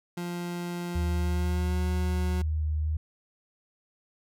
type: tone with pitch glide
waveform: 30% pulse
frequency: 174.61 to 181.6 Hz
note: F3 to F#3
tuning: 0 to -32 cents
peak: -29 dBFS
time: 0.17-2.42 s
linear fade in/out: 5 ms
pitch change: +68 cents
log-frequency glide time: 1.08-1.83 s
type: tone with vibrato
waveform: sine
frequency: 77.1 Hz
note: D#2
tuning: 15 cents flat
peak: -25 dBFS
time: 0.95-2.97 s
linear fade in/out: 5 ms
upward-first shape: square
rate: 2.1 Hz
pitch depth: 11 cents each way
effects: none